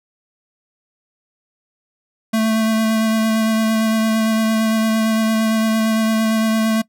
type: tone with vibrato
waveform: square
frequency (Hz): 221.1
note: A3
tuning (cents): +9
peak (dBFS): -15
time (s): 2.33-6.82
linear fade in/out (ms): 10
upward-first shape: sine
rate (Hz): 8.8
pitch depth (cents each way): 14
effects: noise-tail reverb RT60 0.1 s tail -21 dB re dry